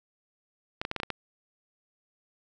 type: clicks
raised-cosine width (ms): 0.3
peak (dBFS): -15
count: 7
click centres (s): 0.815 / 0.851 / 0.914 / 0.963 / 1.001 / 1.033 / 1.103
effects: none